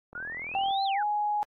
click train, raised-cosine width 1 ms, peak -33 dBFS, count 25, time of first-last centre 0.13-0.708 s, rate 41.5 Hz
sine exponential two-way sweep, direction up then down, 1396.9 to 4200 to 1396.9 Hz, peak -34 dBFS, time 0.15-1.03 s, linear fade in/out 2 ms, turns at 0.84 s
sine tone with pitch glide, 783 to 834.4 Hz, G5 to G#5, -2 to +8 cents, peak -25 dBFS, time 0.55-1.43 s, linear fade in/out 0 ms, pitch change +110 cents, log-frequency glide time 0.94-1.02 s
effects AAC 48 kbps

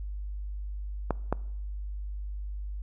clicks, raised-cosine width 1 ms, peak -12 dBFS, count 2, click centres 1.107 / 1.326 s, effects noise-tail reverb RT60 0.8 s tail -23 dB re dry + added 50 Hz sine -33 dBFS peak until 2.82 s

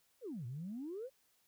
sine exponential two-way sweep, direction down then up, 554.4 to 113.6 to 554.4 Hz, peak -40 dBFS, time 0.21-1.1 s, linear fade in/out 50 ms, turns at 0.46 s, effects tanh soft clip ceiling -36 dBFS + white hiss -74 dBFS RMS until 1.47 s

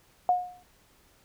sine tone with exponential decay, 721 Hz, F#5, 45 cents flat, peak -17 dBFS, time 0.29-0.63 s, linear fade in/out 1 ms, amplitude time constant 73 ms, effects pink hiss -62 dBFS RMS until 1.24 s

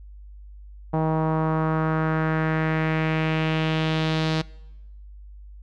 sawtooth tone with low-pass filter sweep, 158.4 Hz, D#3, 31 cents sharp, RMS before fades -23 dBFS, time 0.93-4.42 s, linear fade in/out 10 ms, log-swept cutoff 860 to 4300 Hz, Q 2.3, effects noise-tail reverb RT60 0.9 s tail -22 dB re dry + added 50 Hz sine -40 dBFS peak until 5.62 s

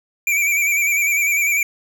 square tone with vibrato, 2324 Hz, D7, 19 cents flat, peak -16 dBFS, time 0.27-1.63 s, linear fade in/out 2 ms, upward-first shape square, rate 10 Hz, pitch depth 44 cents each way, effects none

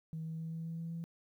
sine tone with pitch steps, 160.1 / 161.21 / 162.33 / 163.46 / 164.6 / 165.75 / 166.9 Hz, D#3 / E3 / E3 / E3 / E3 / E3 / E3, +50 / -38 / -26 / -14 / -2 / +10 / +22 cents, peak -37 dBFS, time 0.13-1.04 s, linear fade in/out 0 ms, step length 130 ms, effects tanh soft clip ceiling -34 dBFS + 12-bit

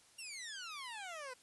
15% pulse exponential sweep, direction down, 2836 to 489.6 Hz, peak -38 dBFS, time 0.18-1.34 s, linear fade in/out 10 ms, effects white hiss -65 dBFS RMS until 1.42 s + resampled to 24000 Hz

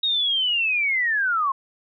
sine linear sweep, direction down, 3778 to 1046.5 Hz, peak -19 dBFS, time 0.03-1.52 s, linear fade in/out 5 ms, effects none

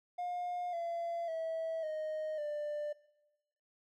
triangle tone with pitch steps, 712 / 680.2 / 649.9 / 620.9 / 593.2 Hz, F5 / F5 / E5 / D#5 / D5, +33 / -46 / -25 / -4 / +17 cents, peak -33 dBFS, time 0.18-2.93 s, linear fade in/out 10 ms, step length 550 ms, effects noise-tail reverb RT60 0.9 s tail -20 dB re dry + tanh soft clip ceiling -29 dBFS

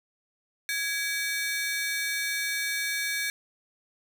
sawtooth ring-modulated tone, 1975.5 Hz, B6, in tune, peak -21 dBFS, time 0.69-3.3 s, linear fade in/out 0 ms, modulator 314 Hz, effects none

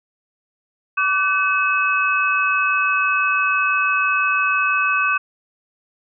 sine tone cluster, 1160 / 1514 / 2571 Hz, D6 / F#6 / E7, -22 / +39 / -44 cents, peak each -20 dBFS, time 0.97-5.18 s, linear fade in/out 10 ms, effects none

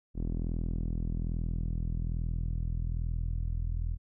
sawtooth tone with low-pass filter sweep, 41.21 Hz, E1, in tune, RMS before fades -32 dBFS, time 0.14-3.98 s, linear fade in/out 50 ms, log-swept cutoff 280 to 92 Hz, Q 1.3, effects none

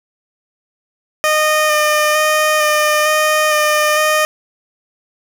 15% pulse tone with vibrato, 610 Hz, D#5, 34 cents flat, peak -5 dBFS, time 1.24-4.25 s, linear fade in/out 0 ms, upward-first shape square, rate 1.1 Hz, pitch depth 13 cents each way, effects none

